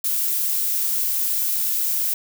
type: noise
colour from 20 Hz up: violet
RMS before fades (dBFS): -22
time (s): 0.04-2.14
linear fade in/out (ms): 5
effects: none